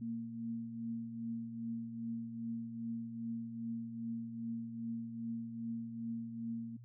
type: tone with tremolo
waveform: sine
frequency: 229.9 Hz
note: A#3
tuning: 24 cents flat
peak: -36 dBFS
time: 0.01-6.77 s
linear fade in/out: 10 ms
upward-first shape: triangle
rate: 2.5 Hz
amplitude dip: 60%
effects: added 120 Hz sine -51 dBFS peak until 6.84 s